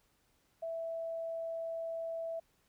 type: tone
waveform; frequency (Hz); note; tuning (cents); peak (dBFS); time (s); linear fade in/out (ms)
sine; 659.3; E5; 0; -36; 0.62-2.4; 10
effects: pink hiss -73 dBFS RMS until 2.68 s